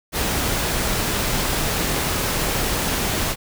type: noise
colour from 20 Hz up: pink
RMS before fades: -22 dBFS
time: 0.12-3.36 s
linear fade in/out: 50 ms
effects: none